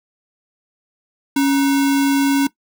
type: tone with sample-and-hold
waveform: sine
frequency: 277.2 Hz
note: C#4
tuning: in tune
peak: -12 dBFS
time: 1.36-2.47 s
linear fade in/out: 5 ms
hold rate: 1225 Hz
effects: noise-tail reverb RT60 0.1 s tail -18 dB re dry